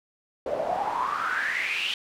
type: noise with band-pass filter sweep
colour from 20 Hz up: pink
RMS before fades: -28 dBFS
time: 0.46-1.94 s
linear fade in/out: 2 ms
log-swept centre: 520 to 3100 Hz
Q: 9.2
effects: none